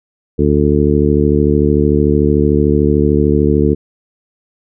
harmonic tone, 73.4 Hz, D2, in tune, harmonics 1 / 2 / 3 / 4 / 5 / 6, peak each -16 / -16 / -16 / -16 / -16 / -16 dBFS, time 0.38-3.75 s, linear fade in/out 20 ms, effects none

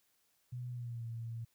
sine tone with pitch glide, 123.47 to 115.2 Hz, B2 to A#2, 0 to -20 cents, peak -39 dBFS, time 0.52-1.45 s, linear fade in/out 10 ms, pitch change -120 cents, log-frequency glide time 0.7-1.05 s, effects white hiss -75 dBFS RMS until 1.54 s

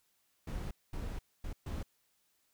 brown noise bursts at uneven times, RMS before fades -39 dBFS, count 4, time 0.47-0.71 / 0.93-1.19 / 1.44-1.53 / 1.66-1.83 s, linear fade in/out 5 ms, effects white hiss -75 dBFS RMS until 2.53 s

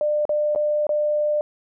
sine tone with dropouts, 598 Hz, D5, 31 cents sharp, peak -18 dBFS, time 0.01-1.41 s, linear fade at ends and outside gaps 1 ms, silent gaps 0.253-0.293 / 0.55-0.559 / 0.868-0.892 s, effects none

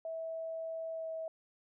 sine tone with pitch glide, 651 to 646.1 Hz, E5 to E5, -22 to -35 cents, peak -37 dBFS, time 0.05-1.28 s, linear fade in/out 2 ms, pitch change -13 cents, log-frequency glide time 0.92-1.08 s, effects none

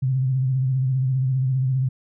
sine tone with vibrato, 130.81 Hz, C3, in tune, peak -18 dBFS, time 0.02-1.89 s, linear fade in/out 10 ms, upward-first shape sine, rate 15 Hz, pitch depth 54 cents each way, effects none

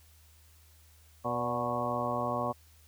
harmonic tone with a mistuned harmonic, 122.1 Hz, B2, 19 cents flat, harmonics 1 / 2 / 3 / 4 / 5 / 6 / 7 / 8 / 9, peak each -40 / -38 / -43 / -40 / -35 / -37 / -41 / -40 / -35 dBFS, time 1.24-2.53 s, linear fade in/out 20 ms, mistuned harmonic 5, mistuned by -56 cents, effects added 78 Hz sine -58 dBFS peak until 2.87 s + white hiss -63 dBFS RMS until 2.87 s

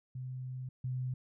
sine tone pair in turn, 128.3 / 127.56 Hz, C3 / C3, -34 / -44 cents, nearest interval unison, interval 10 cents, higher first, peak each -38 / -33 dBFS, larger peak second, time 0.15-0.69 / 0.84-1.14 s, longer first, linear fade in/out 5 ms, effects none

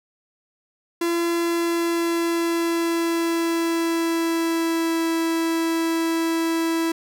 45% pulse tone with pitch glide, 340 to 329.2 Hz, F4 to E4, -46 to -2 cents, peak -20 dBFS, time 1.01-6.92 s, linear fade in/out 5 ms, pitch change -56 cents, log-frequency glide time 1.24-5.06 s, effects 9-bit

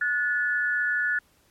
sine tone pair together, 1456 / 1731.5 Hz, F#6 / A6, -28 / -28 cents, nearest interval minor third, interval 300 cents, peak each -25 dBFS, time 0.01-1.19 s, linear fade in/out 5 ms, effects pink hiss -63 dBFS RMS until 1.5 s + MP3 64 kbps

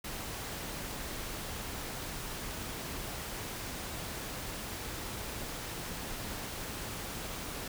pink noise, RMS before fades -40 dBFS, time 0.04-7.68 s, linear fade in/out 5 ms, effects none

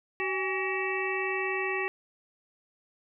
harmonic tone with a mistuned harmonic, 379.7 Hz, F#4, 45 cents sharp, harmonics 1 / 2 / 3 / 5 / 6 / 7, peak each -32 / -38 / -38 / -33 / -38 / -35 dBFS, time 0.2-1.88 s, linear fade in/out 0 ms, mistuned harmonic 2, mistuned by +120 cents, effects none

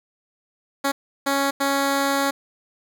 10% pulse tone bursts at uneven times, 277.2 Hz, C#4, in tune, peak -11 dBFS, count 3, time 0.84-0.92 / 1.26-1.51 / 1.6-2.31 s, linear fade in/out 10 ms, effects none

